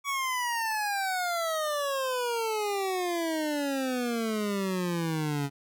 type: exponential sweep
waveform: 25% pulse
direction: down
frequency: 1135 to 138.59 Hz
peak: -24 dBFS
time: 0.04-5.5 s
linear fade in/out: 50 ms
effects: none